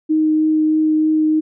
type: tone with vibrato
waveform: sine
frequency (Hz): 311.1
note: D#4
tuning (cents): 0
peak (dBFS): -12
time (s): 0.09-1.41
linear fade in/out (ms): 20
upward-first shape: triangle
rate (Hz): 3.2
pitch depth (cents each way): 9
effects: none